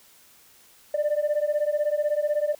sine beating tone pair, 587.3 / 603.3 Hz, D5 / D5, 0 / +46 cents, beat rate 16 Hz, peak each -23 dBFS, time 0.94-2.55 s, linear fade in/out 5 ms, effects tanh soft clip ceiling -18 dBFS + white hiss -55 dBFS RMS until 2.59 s

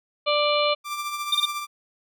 harmonic tone, 590 Hz, D5, 8 cents sharp, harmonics 1 / 2 / 4 / 5 / 6 / 7, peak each -22 / -25 / -28 / -29 / -30 / -30 dBFS, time 0.26-0.75 s, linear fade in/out 20 ms
sawtooth tone with tremolo, 1180 Hz, D6, 8 cents sharp, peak -22 dBFS, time 0.84-1.67 s, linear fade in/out 50 ms, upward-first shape triangle, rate 14 Hz, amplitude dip 55%
triangle tone bursts, 3621 Hz, A7, 49 cents sharp, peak -16 dBFS, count 3, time 1.32-1.456 s, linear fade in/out 5 ms, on 30 ms, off 23 ms
effects none

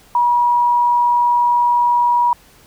sine tone, 963 Hz, B5, 44 cents flat, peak -11 dBFS, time 0.15-2.33 s, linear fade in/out 2 ms, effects pink hiss -48 dBFS RMS until 2.66 s

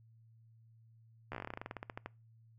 slowing click train, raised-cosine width 0.5 ms, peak -26 dBFS, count 20, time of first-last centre 1.32-2.06 s, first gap 13 ms, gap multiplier 1.11, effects noise-tail reverb RT60 0.3 s tail -24 dB re dry + added 113 Hz sine -60 dBFS peak until 2.58 s

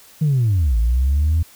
sine linear two-way sweep, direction down then up, 159.5 to 54 to 83.7 Hz, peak -12 dBFS, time 0.21-1.43 s, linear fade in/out 10 ms, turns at 0.77 s, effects tanh soft clip ceiling -11 dBFS + white hiss -47 dBFS RMS until 1.55 s

